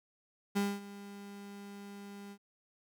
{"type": "tone with ADSR envelope", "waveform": "35% pulse", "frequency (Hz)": 201.1, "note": "G3", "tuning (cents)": 44, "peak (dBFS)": -26, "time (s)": [0.55, 2.38], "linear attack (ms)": 19, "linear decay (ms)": 230, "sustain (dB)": -18, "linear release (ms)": 66, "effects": []}